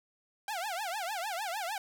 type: tone with vibrato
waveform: sawtooth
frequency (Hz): 769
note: G5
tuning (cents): -33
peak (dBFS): -30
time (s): 0.48-1.78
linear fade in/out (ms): 2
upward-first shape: triangle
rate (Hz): 6.6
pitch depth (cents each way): 290
effects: none